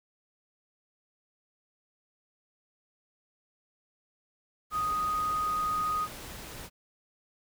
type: tone in noise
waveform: sine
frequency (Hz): 1244.5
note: D#6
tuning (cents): 0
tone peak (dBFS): -27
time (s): 4.71-6.08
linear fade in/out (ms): 50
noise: pink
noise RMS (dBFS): -43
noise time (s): 4.7-6.7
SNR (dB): +13
effects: none